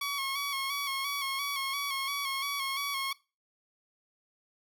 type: tone with vibrato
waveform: 15% pulse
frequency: 1108.7 Hz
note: C#6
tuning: in tune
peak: -25 dBFS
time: 0.01-3.13 s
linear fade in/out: 5 ms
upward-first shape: square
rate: 2.9 Hz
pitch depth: 38 cents each way
effects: noise-tail reverb RT60 0.3 s tail -22 dB re dry